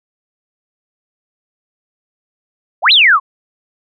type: exponential two-way sweep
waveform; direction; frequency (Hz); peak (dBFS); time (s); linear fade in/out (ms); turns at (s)
sine; up then down; 554.4 to 4223 to 1018; -5; 2.82-3.2; 50; 2.92
effects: none